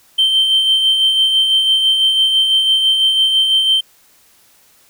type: tone with tremolo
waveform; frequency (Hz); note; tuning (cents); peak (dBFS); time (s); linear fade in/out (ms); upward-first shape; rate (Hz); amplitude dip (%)
triangle; 3119; G7; -9; -6; 0.18-3.81; 10; sine; 6; 45
effects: tanh soft clip ceiling -5 dBFS + white hiss -51 dBFS RMS until 4.89 s